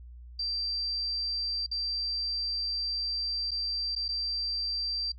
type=tone with dropouts; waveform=sine; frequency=4699 Hz; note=D8; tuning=in tune; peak=-29 dBFS; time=0.39-5.12 s; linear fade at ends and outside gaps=5 ms; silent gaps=1.664-1.713 / 3.509-3.515 / 3.952-3.961 / 4.082-4.088 s; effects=noise-tail reverb RT60 0.1 s tail -24 dB re dry + added 60 Hz sine -44 dBFS peak until 5.18 s